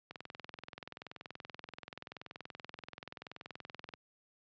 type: click train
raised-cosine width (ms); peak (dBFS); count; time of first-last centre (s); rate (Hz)
0.3; -29; 81; 0.11-3.938; 20.9
effects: high-pass 100 Hz 12 dB/octave + resampled to 16000 Hz